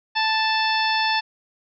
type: harmonic tone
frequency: 880 Hz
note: A5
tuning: in tune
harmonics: 1 / 2 / 3 / 4 / 5 / 6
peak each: -22 / -25 / -27 / -28 / -29 / -30 dBFS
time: 0.15-1.21 s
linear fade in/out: 20 ms
effects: none